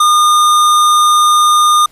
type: tone with hard clipping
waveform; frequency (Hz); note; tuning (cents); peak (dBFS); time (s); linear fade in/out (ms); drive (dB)
sine; 1216; D#6; -40; -8; 0-1.86; 5; 18
effects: pink hiss -48 dBFS RMS until 1.91 s + resampled to 32000 Hz